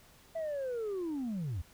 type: linear sweep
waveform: sine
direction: down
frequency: 665 to 72.4 Hz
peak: -31 dBFS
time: 0.35-1.62 s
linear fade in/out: 10 ms
effects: tanh soft clip ceiling -32 dBFS + pink hiss -60 dBFS RMS until 1.73 s